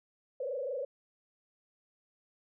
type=tone with frequency modulation; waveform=sine; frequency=531 Hz; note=C5; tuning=25 cents sharp; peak=-33 dBFS; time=0.4-0.85 s; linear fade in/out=5 ms; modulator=25.3 Hz; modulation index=1.9; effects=none